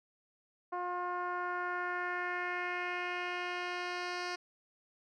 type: tone with low-pass filter sweep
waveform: 10% pulse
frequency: 356.5 Hz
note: F4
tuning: 36 cents sharp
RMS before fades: -37 dBFS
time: 0.72-4.36 s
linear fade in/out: 10 ms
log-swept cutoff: 960 to 4600 Hz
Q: 2.2
effects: none